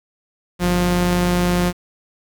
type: tone pair together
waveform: sawtooth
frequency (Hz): 49.17 / 177.2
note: G1 / F3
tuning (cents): +6 / +25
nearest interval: octave + minor seventh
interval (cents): 2219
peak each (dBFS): -20 / -12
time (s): 0.59-1.73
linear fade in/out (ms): 50
effects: 8-bit